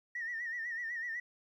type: tone with vibrato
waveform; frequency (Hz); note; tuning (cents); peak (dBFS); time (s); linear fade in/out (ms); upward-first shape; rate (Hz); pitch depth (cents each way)
sine; 1874; A#6; +9; -35; 0.15-1.2; 5; sine; 8; 80
effects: tanh soft clip ceiling -31 dBFS + 12-bit